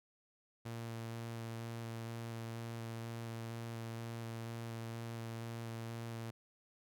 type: tone with vibrato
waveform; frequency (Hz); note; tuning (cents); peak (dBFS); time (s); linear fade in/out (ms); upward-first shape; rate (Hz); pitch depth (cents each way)
sawtooth; 115.1; A#2; -22; -38; 0.65-6.31; 10; square; 2.1; 10
effects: none